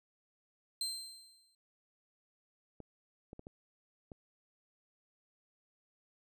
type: tone with exponential decay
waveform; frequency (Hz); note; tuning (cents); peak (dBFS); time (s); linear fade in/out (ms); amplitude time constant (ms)
30% pulse; 4133; C8; -22; -30; 0.81-1.55; 2; 160
type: clicks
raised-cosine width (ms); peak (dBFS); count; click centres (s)
2; -34; 5; 2.803 / 3.331 / 3.394 / 3.469 / 4.118
effects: none